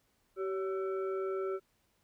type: tone with frequency modulation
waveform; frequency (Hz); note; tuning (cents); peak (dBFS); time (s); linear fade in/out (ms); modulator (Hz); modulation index
sine; 384.2; G4; -35; -32; 0.36-1.6; 50; 947; 0.61
effects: pink hiss -74 dBFS RMS until 2.03 s